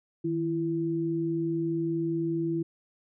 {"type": "tone pair together", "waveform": "sine", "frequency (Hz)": [158.21, 333.5], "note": ["D#3", "E4"], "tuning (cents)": [29, 20], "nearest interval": "octave + minor second", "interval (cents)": 1291, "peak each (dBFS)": [-32, -27], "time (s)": [0.24, 2.63], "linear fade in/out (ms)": 10, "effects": []}